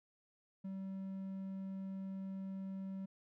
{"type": "tone", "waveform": "triangle", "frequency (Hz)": 192.2, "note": "G3", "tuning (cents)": -34, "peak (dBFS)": -39, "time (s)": [0.64, 3.06], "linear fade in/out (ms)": 10, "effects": []}